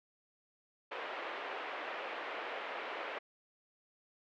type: band-pass noise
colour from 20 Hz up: pink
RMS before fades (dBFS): -42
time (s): 0.91-3.19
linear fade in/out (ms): 10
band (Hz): 430 to 2800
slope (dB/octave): 24
effects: none